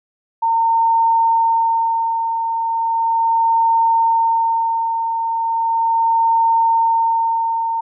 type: tone with tremolo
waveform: sine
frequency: 912 Hz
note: A#5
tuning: 38 cents flat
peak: -11 dBFS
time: 0.42-7.81 s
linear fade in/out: 10 ms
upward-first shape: sine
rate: 0.37 Hz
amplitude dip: 50%
effects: none